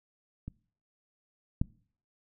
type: clicks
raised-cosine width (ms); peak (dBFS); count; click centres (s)
5; -26 / -14; 2; 0.48 / 1.615
effects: noise-tail reverb RT60 0.5 s tail -23 dB re dry